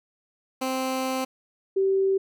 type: tone pair in turn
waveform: 15% pulse / sine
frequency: 261.2 / 386.6 Hz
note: C4 / G4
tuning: -3 / -24 cents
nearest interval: perfect fifth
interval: 679 cents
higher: second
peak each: -19 / -19 dBFS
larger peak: neither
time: 0.61-1.25 / 1.76-2.18 s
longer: first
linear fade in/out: 10 ms
effects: none